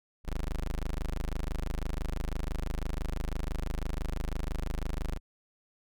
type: tone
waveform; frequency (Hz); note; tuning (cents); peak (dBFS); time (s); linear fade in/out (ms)
25% pulse; 26; G#0; +3; -27; 0.24-5.2; 50
effects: none